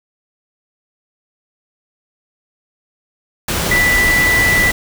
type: tone in noise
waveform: sine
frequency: 1975.5 Hz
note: B6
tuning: in tune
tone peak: -11 dBFS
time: 3.71-4.71 s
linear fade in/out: 5 ms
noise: pink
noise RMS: -18 dBFS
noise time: 3.48-4.72 s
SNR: +4 dB
effects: none